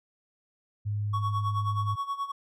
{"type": "tone", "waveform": "sine", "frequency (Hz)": 103.83, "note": "G#2", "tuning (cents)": 0, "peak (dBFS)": -27, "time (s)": [0.85, 1.96], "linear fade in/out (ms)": 20}
{"type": "tone with tremolo", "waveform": "triangle", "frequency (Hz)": 1115, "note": "C#6", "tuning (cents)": 10, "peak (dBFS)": -25, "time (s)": [1.13, 2.32], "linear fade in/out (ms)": 10, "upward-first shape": "sine", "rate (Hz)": 9.4, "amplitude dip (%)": 80}
{"effects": []}